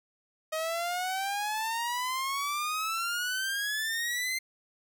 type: exponential sweep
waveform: sawtooth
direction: up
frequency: 625 to 2093 Hz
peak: -26 dBFS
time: 0.52-4.39 s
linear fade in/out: 10 ms
effects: none